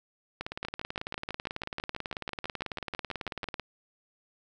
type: two click trains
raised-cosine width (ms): 0.3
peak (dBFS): -20 / -18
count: 18 / 59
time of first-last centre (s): 0.65-3.441 / 0.41-3.597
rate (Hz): 6.09 / 18.2
effects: none